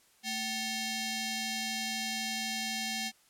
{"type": "ring-modulated tone", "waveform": "10% pulse", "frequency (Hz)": 988, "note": "B5", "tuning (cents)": 0, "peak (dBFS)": -21, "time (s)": [0.23, 3.12], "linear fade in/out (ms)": 50, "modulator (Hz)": 1210, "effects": ["white hiss -65 dBFS RMS until 3.29 s", "low-pass 12000 Hz 12 dB/octave"]}